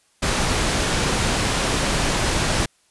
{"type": "low-pass noise", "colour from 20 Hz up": "pink", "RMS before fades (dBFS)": -21, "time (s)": [0.22, 2.66], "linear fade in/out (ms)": 10, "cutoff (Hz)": 9300, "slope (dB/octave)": 12, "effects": ["white hiss -61 dBFS RMS until 2.9 s", "resampled to 24000 Hz"]}